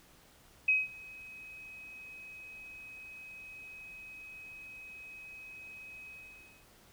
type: tone with ADSR envelope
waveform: sine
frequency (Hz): 2536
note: D#7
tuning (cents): +32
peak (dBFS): -22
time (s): 0.68-6.67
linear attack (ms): 6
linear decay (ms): 190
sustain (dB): -24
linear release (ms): 590
effects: pink hiss -61 dBFS RMS until 6.92 s